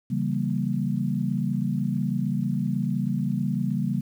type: chord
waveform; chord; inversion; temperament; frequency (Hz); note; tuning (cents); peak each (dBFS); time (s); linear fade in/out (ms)
sine; C# diminished seventh; none; equal with one note detuned; 138.59 / 164.81 / 194.42 / 233.1; C#3 / E3 / G3 / Bb3; 0 / 0 / -14 / 0; -28 / -31 / -27 / -29; 0.1-4.01; 10
effects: 9-bit